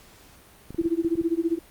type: clicks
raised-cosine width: 3 ms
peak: -25 dBFS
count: 7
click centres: 0.706 / 0.746 / 0.814 / 0.857 / 1.048 / 1.155 / 1.214 s
type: tone with tremolo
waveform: sine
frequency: 333.2 Hz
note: E4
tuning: 19 cents sharp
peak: -18 dBFS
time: 0.78-1.59 s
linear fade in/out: 10 ms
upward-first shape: sine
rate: 15 Hz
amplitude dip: 95%
effects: pink hiss -52 dBFS RMS until 1.7 s + Opus 48 kbps